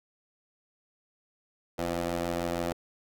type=ring-modulated tone; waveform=15% pulse; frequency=86.3 Hz; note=F2; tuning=20 cents flat; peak=-20 dBFS; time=1.78-2.73 s; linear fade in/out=10 ms; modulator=425 Hz; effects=none